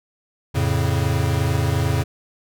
square chord, F augmented, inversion none, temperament equal, 87.31 / 110 / 138.59 Hz, F2 / A2 / C#3, 0 / 0 / 0 cents, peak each -23 dBFS, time 0.54-2.04 s, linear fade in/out 20 ms, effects none

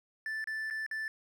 triangle tone with dropouts, 1760 Hz, A6, in tune, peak -32 dBFS, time 0.26-1.08 s, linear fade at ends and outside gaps 1 ms, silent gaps 0.442-0.473 / 0.701-0.708 / 0.864-0.912 s, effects none

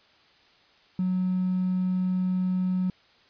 triangle tone with hard clipping, 184.1 Hz, F#3, 8 cents flat, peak -23 dBFS, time 0.99-2.9 s, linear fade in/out 2 ms, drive 3 dB, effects white hiss -59 dBFS RMS until 3.29 s + resampled to 11025 Hz

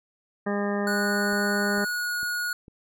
harmonic tone, 203.1 Hz, G#3, 38 cents flat, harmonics 1 / 2 / 3 / 4 / 5 / 6 / 8 / 9, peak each -27 / -30 / -32 / -36 / -40 / -37 / -39 / -37 dBFS, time 0.46-1.85 s, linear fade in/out 10 ms
square tone with pitch glide, 1464 to 1448 Hz, F#6 to F#6, -19 to -38 cents, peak -27 dBFS, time 0.87-2.53 s, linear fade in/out 2 ms, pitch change -19 cents, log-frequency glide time 1.6-2.15 s
click train, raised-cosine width 3 ms, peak -33 dBFS, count 4, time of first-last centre 1.33-2.681 s, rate 2.22 Hz
effects none

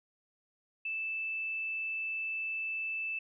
sine tone, 2637 Hz, E7, in tune, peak -33 dBFS, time 0.85-3.19 s, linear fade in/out 5 ms, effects none

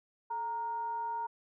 sine tone with frequency modulation, 930 Hz, A#5, 4 cents flat, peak -33 dBFS, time 0.3-1.27 s, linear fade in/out 10 ms, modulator 496 Hz, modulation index 0.25, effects none

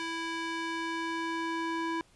square tone with band-pass filter sweep, 330 Hz, E4, 2 cents sharp, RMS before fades -34 dBFS, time 0-2.01 s, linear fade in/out 0 ms, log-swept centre 2300 to 1100 Hz, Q 0.74, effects pink hiss -63 dBFS RMS until 2.15 s + resampled to 24000 Hz

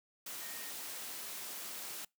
sine tone in noise, 1856 Hz, A#6, 8 cents flat, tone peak -53 dBFS, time 0.41-0.71 s, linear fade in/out 5 ms, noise white, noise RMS -44 dBFS, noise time 0.26-2.05 s, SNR -12 dB, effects noise-tail reverb RT60 0.2 s tail -25 dB re dry + high-pass 200 Hz 12 dB/octave

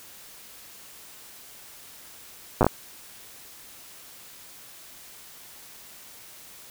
slowing click train, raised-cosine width 1 ms, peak -4 dBFS, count 5, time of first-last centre 2.61-2.666 s, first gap 8 ms, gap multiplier 1.39, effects white hiss -47 dBFS RMS until 6.7 s

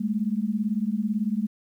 sine beating tone pair, 203.3 / 221.3 Hz, G#3 / A3, -37 / +10 cents, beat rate 18 Hz, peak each -26 dBFS, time 0-1.47 s, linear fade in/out 10 ms, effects 10-bit

